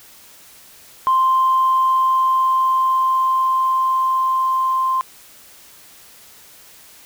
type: tone with level ramp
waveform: sine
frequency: 1046 Hz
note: C6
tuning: 1 cent flat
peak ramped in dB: -11 to -15 dBFS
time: 1.07-5.01 s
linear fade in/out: 0 ms
effects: tanh soft clip ceiling -8 dBFS + white hiss -45 dBFS RMS until 7.05 s